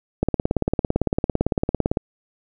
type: click train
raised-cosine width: 2 ms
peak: -5 dBFS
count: 32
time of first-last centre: 0.23-1.972 s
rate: 17.8 Hz
effects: none